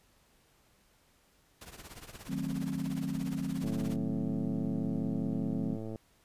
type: noise with tremolo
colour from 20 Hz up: pink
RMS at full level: -45 dBFS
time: 1.61-3.96 s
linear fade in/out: 5 ms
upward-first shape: triangle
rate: 17 Hz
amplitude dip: 85%
type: chord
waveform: sine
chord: D# diminished seventh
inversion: none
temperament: equal with one note detuned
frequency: 155.56 / 185 / 220 / 265.4 Hz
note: D#3 / F#3 / A3 / C4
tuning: 0 / 0 / 0 / +25 cents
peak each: -38 / -37 / -39 / -36 dBFS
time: 2.27-5.78 s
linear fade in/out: 50 ms
type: click train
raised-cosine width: 2 ms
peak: -28 dBFS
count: 256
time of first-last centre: 3.64-5.958 s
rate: 110 Hz
effects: pink hiss -67 dBFS RMS until 6.24 s + resampled to 32000 Hz